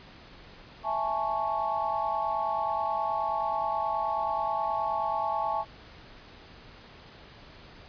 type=chord; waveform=sine; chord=A major seventh; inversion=second; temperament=equal; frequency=659.3 / 830.6 / 880 / 1108.7 Hz; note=E5 / G#5 / A5 / C#6; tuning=0 / 0 / 0 / 0 cents; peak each=-34 / -31 / -31 / -33 dBFS; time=0.83-5.65 s; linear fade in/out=50 ms; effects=pink hiss -50 dBFS RMS until 7.88 s + resampled to 11025 Hz